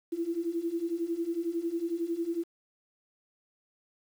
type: beating tone pair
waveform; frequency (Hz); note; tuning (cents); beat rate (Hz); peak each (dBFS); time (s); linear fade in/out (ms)
sine; 329.6 / 340.6; E4 / F4; 0 / -43; 11; -34 / -31; 0.12-2.44; 10
effects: 9-bit